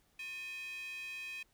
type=tone with high-pass filter; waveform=square; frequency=358.4 Hz; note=F4; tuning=45 cents sharp; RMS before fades=-44 dBFS; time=0.19-1.43 s; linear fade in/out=5 ms; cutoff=2400 Hz; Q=10; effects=pink hiss -72 dBFS RMS until 1.53 s